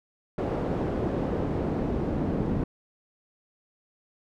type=noise with band-pass filter sweep; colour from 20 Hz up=brown; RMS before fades=-28 dBFS; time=0.38-2.64 s; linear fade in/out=5 ms; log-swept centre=480 to 300 Hz; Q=0.93; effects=none